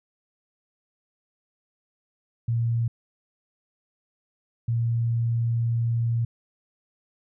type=tone pair in turn; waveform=sine; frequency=116.54 / 116.54 Hz; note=A#2 / A#2; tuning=0 / 0 cents; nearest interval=unison; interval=0 cents; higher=neither; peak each=-21 dBFS; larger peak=neither; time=2.48-2.88 / 4.68-6.25 s; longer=second; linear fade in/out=5 ms; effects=none